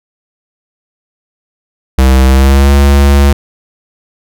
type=tone with pitch glide; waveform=square; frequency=65.5 to 70.2 Hz; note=C2 to C#2; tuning=+2 to +22 cents; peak=-4 dBFS; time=1.98-3.33 s; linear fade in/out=5 ms; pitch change=+120 cents; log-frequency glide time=2.27-2.72 s; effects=none